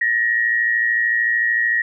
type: tone pair together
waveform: sine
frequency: 1778.6 / 1892 Hz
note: A6 / A#6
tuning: +18 / +25 cents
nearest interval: minor second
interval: 107 cents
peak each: -23 / -16 dBFS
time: 0.01-1.82 s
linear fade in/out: 5 ms
effects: none